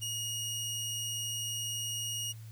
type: tone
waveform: 20% pulse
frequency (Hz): 2874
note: F7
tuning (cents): +49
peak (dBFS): -29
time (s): 0.01-2.33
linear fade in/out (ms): 20
effects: added 111 Hz sine -44 dBFS peak until 2.51 s + white hiss -60 dBFS RMS until 2.51 s